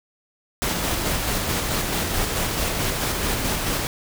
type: noise with tremolo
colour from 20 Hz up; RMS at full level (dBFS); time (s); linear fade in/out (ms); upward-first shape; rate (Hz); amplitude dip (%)
pink; -23; 0.62-3.87; 0; square; 4.6; 25
effects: none